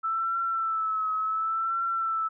sine tone with vibrato, 1318.5 Hz, E6, in tune, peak -25 dBFS, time 0.03-2.29 s, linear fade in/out 20 ms, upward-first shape triangle, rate 0.69 Hz, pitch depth 55 cents each way, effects none

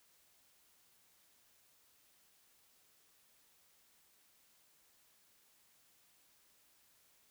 silence, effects white hiss -70 dBFS RMS until 7.3 s

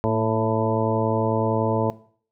harmonic tone with a mistuned harmonic, 110.8 Hz, A2, 13 cents sharp, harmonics 1 / 2 / 3 / 4 / 5 / 6 / 8 / 9, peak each -25 / -26 / -29 / -25 / -27 / -28 / -29 / -32 dBFS, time 0.04-1.9 s, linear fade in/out 0 ms, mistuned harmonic 2, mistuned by +30 cents, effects noise-tail reverb RT60 0.5 s tail -19 dB re dry

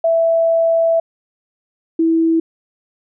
sine tone pair in turn, 661 / 327.1 Hz, E5 / E4, +5 / -13 cents, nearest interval octave, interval 1218 cents, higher first, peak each -11 dBFS, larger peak neither, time 0.04-1 / 1.99-2.4 s, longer first, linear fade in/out 5 ms, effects none

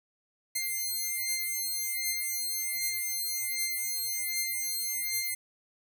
5% pulse beating tone pair, 2099 / 2100.3 Hz, C7 / C7, +5 / +6 cents, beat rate 1.3 Hz, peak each -24 / -22 dBFS, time 0.55-5.35 s, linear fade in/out 10 ms, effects none

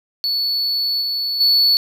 triangle tone with level steps, 4435 Hz, C#8, in tune, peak -16 / -18 / -10 dBFS, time 0.24-1.77 s, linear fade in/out 0 ms, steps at 1.01 / 1.4 s, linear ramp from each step 10 ms, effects none

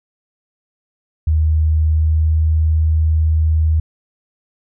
sine tone with pitch glide, 78.2 to 78.93 Hz, D#2 to D#2, +9 to +25 cents, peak -11 dBFS, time 1.27-3.8 s, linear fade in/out 5 ms, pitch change +16 cents, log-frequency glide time 1.86-2.37 s, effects none

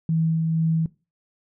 sine tone with tremolo, 162 Hz, E3, 30 cents flat, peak -18 dBFS, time 0.09-0.86 s, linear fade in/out 2 ms, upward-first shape sine, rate 2.1 Hz, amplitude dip 25%, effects noise-tail reverb RT60 0.3 s tail -20 dB re dry

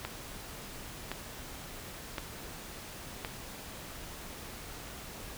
click train, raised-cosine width 0.3 ms, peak -19 dBFS, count 4, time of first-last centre 0.05-3.248 s, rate 0.938 Hz, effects pink hiss -45 dBFS RMS until 5.37 s

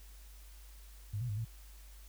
sine tone with pitch steps, 102.8 / 123.2 / 103.3 / 113.2 Hz, G#2 / B2 / G#2 / A2, -17 / -4 / -9 / +50 cents, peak -34 dBFS, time 1.13-1.45 s, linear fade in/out 10 ms, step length 80 ms, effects added 50 Hz sine -51 dBFS peak until 2.08 s + white hiss -61 dBFS RMS until 2.08 s

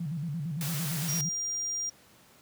sine tone with vibrato, 155.56 Hz, D#3, in tune, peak -30 dBFS, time 0-1.29 s, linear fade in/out 5 ms, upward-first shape square, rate 8.8 Hz, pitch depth 150 cents each way
white noise, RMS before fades -36 dBFS, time 0.61-1.21 s, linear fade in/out 0 ms
triangle tone, 5700 Hz, F8, 34 cents sharp, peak -29 dBFS, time 1.08-1.9 s, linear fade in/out 10 ms
effects pink hiss -58 dBFS RMS until 2.41 s + high-pass 100 Hz 12 dB/octave

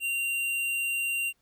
sine tone with hard clipping, 2768 Hz, F7, 16 cents flat, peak -28 dBFS, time 0-1.33 s, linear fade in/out 50 ms, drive 14 dB, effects pink hiss -72 dBFS RMS until 1.41 s

